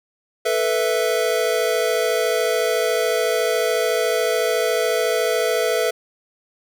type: chord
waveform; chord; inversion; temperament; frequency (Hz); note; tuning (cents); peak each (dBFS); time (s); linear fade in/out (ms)
square; A suspended second; none; equal; 440 / 493.9 / 659.3; A4 / B4 / E5; 0 / 0 / 0; -23; 0.45-5.91; 10
effects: none